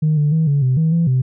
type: tone with pitch steps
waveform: sine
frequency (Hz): 154.6 / 147.9 / 160.1 / 142.5 / 128.9 / 160.4 / 167.6 / 128.7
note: D#3 / D3 / D#3 / C#3 / C3 / E3 / E3 / C3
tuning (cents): -11 / +13 / +50 / +48 / -26 / -47 / +29 / -28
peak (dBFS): -11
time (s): 0.02-1.22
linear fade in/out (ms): 10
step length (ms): 150
effects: tanh soft clip ceiling -9 dBFS